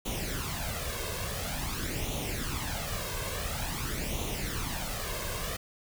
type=noise with flanger; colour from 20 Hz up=pink; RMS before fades=-34 dBFS; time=0.05-5.57 s; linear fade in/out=10 ms; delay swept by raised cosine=0.3 to 1.9 ms; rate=0.48 Hz; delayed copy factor=+0.65; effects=none